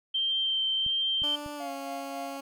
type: tone with vibrato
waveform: sine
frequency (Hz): 3136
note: G7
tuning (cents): 0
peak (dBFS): -25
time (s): 0.14-1.36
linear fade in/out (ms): 10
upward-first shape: sine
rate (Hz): 1.4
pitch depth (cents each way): 10
type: clicks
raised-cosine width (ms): 5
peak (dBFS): -32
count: 3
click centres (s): 0.864 / 1.22 / 1.462
type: tone with pitch glide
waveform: 15% pulse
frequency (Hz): 293.7 to 275.6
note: D4 to C#4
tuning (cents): 0 to -10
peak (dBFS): -30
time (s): 1.23-2.41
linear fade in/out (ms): 10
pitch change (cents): -110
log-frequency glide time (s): 1.56-1.7
type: tone with tremolo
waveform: triangle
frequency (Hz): 698.5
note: F5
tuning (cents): 0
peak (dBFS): -33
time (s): 1.6-2.37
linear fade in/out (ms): 2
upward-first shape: sine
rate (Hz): 3.7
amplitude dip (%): 60
effects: none